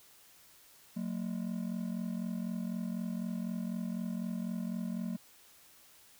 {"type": "ring-modulated tone", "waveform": "triangle", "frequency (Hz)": 205.7, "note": "G#3", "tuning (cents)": -16, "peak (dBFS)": -29, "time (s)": [0.96, 5.17], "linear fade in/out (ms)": 10, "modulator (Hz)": 22, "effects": ["white hiss -60 dBFS RMS until 6.19 s"]}